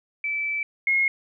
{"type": "tone pair in turn", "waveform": "sine", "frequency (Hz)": [2316, 2157], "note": ["D7", "C#7"], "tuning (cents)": [-25, -48], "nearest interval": "minor second", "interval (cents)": 123, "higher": "first", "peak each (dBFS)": [-24, -18], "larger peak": "second", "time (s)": [[0.24, 0.63], [0.87, 1.08]], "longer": "first", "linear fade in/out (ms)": 2, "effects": []}